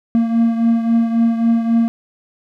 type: beating tone pair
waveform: triangle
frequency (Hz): 229.6 / 233.3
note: A#3 / A#3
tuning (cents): -26 / +2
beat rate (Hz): 3.7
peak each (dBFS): -11 / -18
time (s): 0.15-1.88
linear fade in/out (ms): 0
effects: none